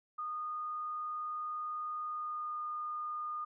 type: tone with pitch glide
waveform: sine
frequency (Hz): 1229 to 1220.5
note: D#6 to D#6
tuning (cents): -22 to -34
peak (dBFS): -36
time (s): 0.18-3.45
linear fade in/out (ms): 10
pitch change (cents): -12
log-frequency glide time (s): 2.04-2.61
effects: none